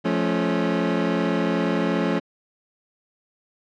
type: chord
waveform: 25% pulse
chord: F augmented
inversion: none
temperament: equal with one note detuned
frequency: 174.61 / 217.2 / 277.2 Hz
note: F3 / A3 / C#4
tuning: 0 / -22 / 0 cents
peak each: -21 dBFS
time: 0.04-2.2 s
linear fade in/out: 20 ms
effects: low-pass 3000 Hz 12 dB/octave